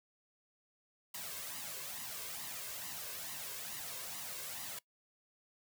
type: noise with flanger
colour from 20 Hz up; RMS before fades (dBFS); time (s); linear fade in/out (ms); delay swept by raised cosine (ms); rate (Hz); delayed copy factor
white; -44; 1.14-4.79; 5; 1 to 1.91; 2.3; +0.6
effects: noise-tail reverb RT60 0.1 s tail -21 dB re dry + high-pass 100 Hz 12 dB/octave